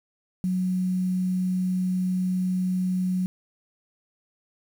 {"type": "tone with quantisation", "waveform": "sine", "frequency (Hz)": 183.9, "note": "F#3", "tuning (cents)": -10, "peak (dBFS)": -22, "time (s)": [0.44, 3.26], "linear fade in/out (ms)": 0, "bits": 8, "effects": []}